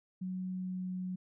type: tone with pitch glide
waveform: sine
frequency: 185 to 183.83 Hz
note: F#3 to F#3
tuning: 0 to -11 cents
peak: -35 dBFS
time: 0.21-1.16 s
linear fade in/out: 10 ms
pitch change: -11 cents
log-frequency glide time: 0.5-0.89 s
effects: none